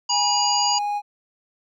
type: harmonic tone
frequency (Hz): 962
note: B5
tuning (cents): -46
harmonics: 1 / 3 / 5 / 7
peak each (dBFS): -26 / -28 / -22 / -26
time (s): 0.09-0.79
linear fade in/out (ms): 10
type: tone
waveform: triangle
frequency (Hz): 824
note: G#5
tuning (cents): -14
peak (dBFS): -20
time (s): 0.09-1.02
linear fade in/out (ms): 50
effects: none